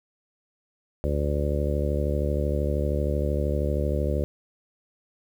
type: harmonic tone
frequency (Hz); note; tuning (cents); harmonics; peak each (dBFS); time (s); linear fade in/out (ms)
72.9; D2; -12; 1 / 2 / 3 / 4 / 5 / 6 / 7 / 8; -25 / -31 / -34 / -36 / -33 / -36 / -32 / -33; 1.04-4.24; 0
effects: 9-bit